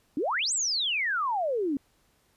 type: exponential two-way sweep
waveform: sine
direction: up then down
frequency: 261.6 to 8300 to 261.6 Hz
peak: -25 dBFS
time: 0.17-1.77 s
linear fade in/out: 2 ms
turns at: 0.53 s
effects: pink hiss -67 dBFS RMS until 2.36 s + resampled to 32000 Hz